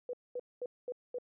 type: tone bursts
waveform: sine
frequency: 493.9 Hz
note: B4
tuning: in tune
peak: -35 dBFS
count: 5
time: 0.09-1.185 s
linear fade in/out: 2 ms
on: 43 ms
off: 220 ms
effects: none